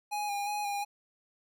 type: tone with vibrato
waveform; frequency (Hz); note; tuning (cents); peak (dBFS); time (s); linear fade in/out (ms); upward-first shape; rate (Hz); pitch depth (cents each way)
square; 821; G#5; -20; -32; 0.11-0.85; 20; square; 2.8; 22
effects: none